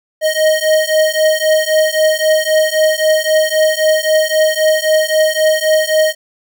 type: beating tone pair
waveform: square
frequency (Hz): 622.3 / 626.1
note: D#5 / D#5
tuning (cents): 0 / +11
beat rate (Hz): 3.8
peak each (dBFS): -14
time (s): 0.21-6.15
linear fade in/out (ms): 50
effects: none